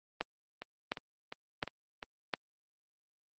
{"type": "two click trains", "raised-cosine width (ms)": 0.3, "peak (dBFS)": [-24, -15], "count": [5, 4], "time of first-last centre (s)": [[0.62, 2.028], [0.21, 2.338]], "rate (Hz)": [2.84, 1.41], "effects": ["high-pass 200 Hz 12 dB/octave", "Opus 32 kbps"]}